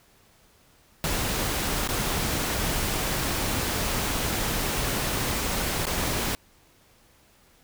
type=noise with dropouts; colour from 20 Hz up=pink; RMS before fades=-27 dBFS; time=1.04-6.35 s; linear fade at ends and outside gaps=0 ms; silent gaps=1.875-1.889 / 5.855-5.868 s; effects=pink hiss -59 dBFS RMS until 7.63 s